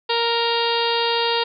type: harmonic tone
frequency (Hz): 466.2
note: A#4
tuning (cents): 0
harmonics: 1 / 2 / 3 / 4 / 5 / 6 / 7 / 8 / 9 / 10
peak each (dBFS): -23 / -23 / -31 / -31 / -36 / -27 / -30 / -27 / -31 / -30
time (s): 0.09-1.44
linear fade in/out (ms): 10
effects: none